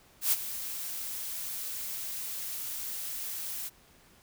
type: noise with ADSR envelope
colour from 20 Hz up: blue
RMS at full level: -24 dBFS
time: 0.21-3.7 s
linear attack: 110 ms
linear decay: 33 ms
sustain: -13 dB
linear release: 32 ms
effects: pink hiss -60 dBFS RMS until 4.22 s